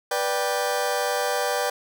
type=chord; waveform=sawtooth; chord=G major; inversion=first; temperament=just; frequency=490 / 588 / 784 Hz; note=B4 / D5 / G5; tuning=-14 / +2 / 0 cents; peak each=-23 dBFS; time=0.11-1.7 s; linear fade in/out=5 ms; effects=none